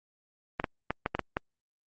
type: clicks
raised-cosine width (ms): 0.5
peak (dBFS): -13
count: 7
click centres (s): 0.599 / 0.642 / 0.906 / 1.061 / 1.15 / 1.193 / 1.369
effects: Opus 32 kbps